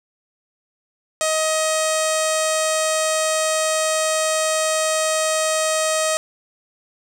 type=tone with low-pass filter; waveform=sawtooth; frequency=630 Hz; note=D#5; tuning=21 cents sharp; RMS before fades=-20 dBFS; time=1.21-6.17 s; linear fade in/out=0 ms; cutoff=8100 Hz; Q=4.6; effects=7-bit